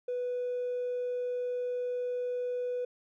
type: tone with hard clipping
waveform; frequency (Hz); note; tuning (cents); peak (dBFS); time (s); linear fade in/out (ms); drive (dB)
sine; 493.9; B4; 0; -31; 0.08-2.85; 5; 1
effects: none